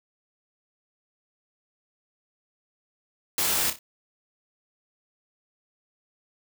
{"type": "noise with echo", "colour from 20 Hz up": "white", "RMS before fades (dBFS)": -25, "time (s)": [3.38, 3.7], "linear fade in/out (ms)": 2, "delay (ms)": 30, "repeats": 3, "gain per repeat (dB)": -9, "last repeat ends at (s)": 3.79, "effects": []}